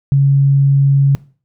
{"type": "tone", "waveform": "sine", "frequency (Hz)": 138.7, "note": "C#3", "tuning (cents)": 1, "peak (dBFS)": -7, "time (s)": [0.12, 1.15], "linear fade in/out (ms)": 0, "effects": ["noise-tail reverb RT60 0.4 s tail -21 dB re dry"]}